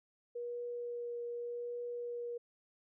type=tone with vibrato; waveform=sine; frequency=478.9 Hz; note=A#4; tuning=47 cents sharp; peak=-38 dBFS; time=0.35-2.38 s; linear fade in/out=10 ms; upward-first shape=triangle; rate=0.85 Hz; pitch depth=12 cents each way; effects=none